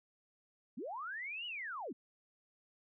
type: linear two-way sweep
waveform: sine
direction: up then down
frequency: 183.4 to 2972 to 183.4 Hz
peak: -40 dBFS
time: 0.77-1.93 s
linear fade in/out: 10 ms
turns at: 1.46 s
effects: none